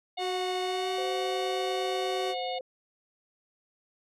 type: harmonic tone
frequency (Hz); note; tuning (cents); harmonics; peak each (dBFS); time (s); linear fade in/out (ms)
726; F#5; -33; 1 / 3 / 4 / 5 / 6; -33 / -44 / -42 / -41 / -46; 0.17-2.59; 10
type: tone with pitch glide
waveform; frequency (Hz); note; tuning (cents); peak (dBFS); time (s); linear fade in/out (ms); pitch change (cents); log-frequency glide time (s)
45% pulse; 370 to 377.3; F#4 to F#4; 0 to +34; -31; 0.18-2.35; 50; +34; 0.61-0.9
type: tone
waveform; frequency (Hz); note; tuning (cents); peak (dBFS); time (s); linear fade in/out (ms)
sine; 518; C5; -17; -35; 0.98-2.61; 2
effects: low-pass 10000 Hz 12 dB/octave